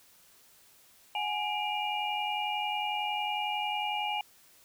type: tone cluster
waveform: sine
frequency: 743 / 834 / 2381 / 2856 Hz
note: F#5 / G#5 / D7 / F7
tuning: +7 / +7 / +23 / +38 cents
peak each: -39 / -32 / -37 / -36 dBFS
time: 1.15-4.21 s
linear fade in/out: 2 ms
effects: white hiss -60 dBFS RMS until 4.64 s